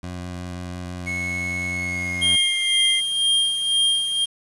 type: tone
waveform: 20% pulse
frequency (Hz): 89.4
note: F2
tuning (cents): +41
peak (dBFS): -25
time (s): 0.03-2.36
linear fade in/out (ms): 5
type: tone with pitch glide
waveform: triangle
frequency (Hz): 2193 to 2088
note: C#7 to C7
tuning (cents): -19 to -4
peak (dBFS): -23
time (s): 1.06-3.01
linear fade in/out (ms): 20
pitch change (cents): -85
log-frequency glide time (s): 1.7-2.84
type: tone with tremolo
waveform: square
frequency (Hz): 3211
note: G7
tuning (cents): +41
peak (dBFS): -16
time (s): 2.21-4.26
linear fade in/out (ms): 20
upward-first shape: sine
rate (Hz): 2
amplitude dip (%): 55
effects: resampled to 24000 Hz + 7-bit